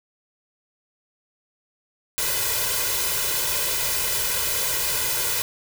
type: noise with comb filter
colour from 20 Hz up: white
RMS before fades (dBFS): -24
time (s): 2.18-5.42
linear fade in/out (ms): 0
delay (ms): 2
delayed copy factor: +0.9
effects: none